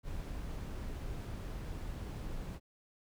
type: noise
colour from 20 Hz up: brown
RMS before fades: -41 dBFS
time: 0.03-2.6 s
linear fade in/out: 50 ms
effects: none